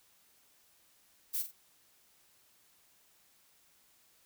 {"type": "noise with echo", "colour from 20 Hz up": "violet", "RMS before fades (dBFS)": -34, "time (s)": [1.33, 1.43], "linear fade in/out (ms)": 20, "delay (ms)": 45, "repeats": 2, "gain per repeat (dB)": -9, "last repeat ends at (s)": 1.52, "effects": ["white hiss -67 dBFS RMS until 4.25 s"]}